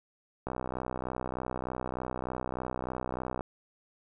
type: click train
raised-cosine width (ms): 1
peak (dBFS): -20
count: 187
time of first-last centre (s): 0.47-3.408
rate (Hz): 63.3
effects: none